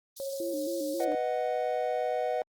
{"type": "high-pass noise", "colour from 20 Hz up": "pink", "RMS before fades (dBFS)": -45, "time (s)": [0.16, 1.05], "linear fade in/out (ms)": 10, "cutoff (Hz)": 3900, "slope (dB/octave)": 48}
{"type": "tone", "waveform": "sine", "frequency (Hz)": 546, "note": "C#5", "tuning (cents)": -26, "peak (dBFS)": -32, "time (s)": [0.2, 1.12], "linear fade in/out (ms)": 0}
{"type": "tone with vibrato", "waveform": "sine", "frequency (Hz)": 320.2, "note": "D#4", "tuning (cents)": 50, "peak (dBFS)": -33, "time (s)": [0.4, 1.15], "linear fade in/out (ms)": 2, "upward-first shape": "square", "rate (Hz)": 3.7, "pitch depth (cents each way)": 96}
{"type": "chord", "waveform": "triangle", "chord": "B major", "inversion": "none", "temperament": "equal", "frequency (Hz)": [493.9, 622.3, 740], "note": ["B4", "D#5", "F#5"], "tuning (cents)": [0, 0, 0], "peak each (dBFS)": -30, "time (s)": [1, 2.42], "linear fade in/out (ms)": 2}
{"effects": ["Opus 24 kbps"]}